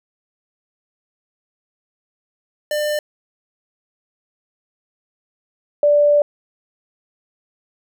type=tone pair in turn; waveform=square / sine; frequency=598 / 585.7 Hz; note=D5 / D5; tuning=+31 / -5 cents; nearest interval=unison; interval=36 cents; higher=first; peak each=-19 / -10 dBFS; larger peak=second; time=2.71-2.99 / 5.83-6.22 s; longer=second; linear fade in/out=2 ms; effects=none